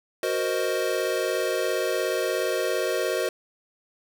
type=chord; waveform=square; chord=C half-diminished seventh; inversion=second; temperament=equal; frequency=370 / 466.2 / 523.3 / 622.3 Hz; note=Gb4 / Bb4 / C5 / Eb5; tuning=0 / 0 / 0 / 0 cents; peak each=-30 dBFS; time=0.23-3.29 s; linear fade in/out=2 ms; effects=none